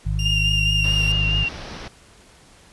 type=harmonic tone; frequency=51.5 Hz; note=G#1; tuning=14 cents flat; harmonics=1 / 2 / 3; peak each=-22 / -25 / -27 dBFS; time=0.05-1.45 s; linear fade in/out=20 ms
type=tone; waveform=30% pulse; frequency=2799 Hz; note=F7; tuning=3 cents sharp; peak=-24 dBFS; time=0.19-1.12 s; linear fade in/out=2 ms
type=tone with vibrato; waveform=sine; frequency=2794 Hz; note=F7; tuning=in tune; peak=-20 dBFS; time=0.25-1.49 s; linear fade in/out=10 ms; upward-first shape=triangle; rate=4.7 Hz; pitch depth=33 cents each way
type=low-pass noise; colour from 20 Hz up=pink; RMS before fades=-35 dBFS; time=0.84-1.88 s; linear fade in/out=2 ms; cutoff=6000 Hz; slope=96 dB/octave
effects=pink hiss -50 dBFS RMS until 2.72 s + resampled to 24000 Hz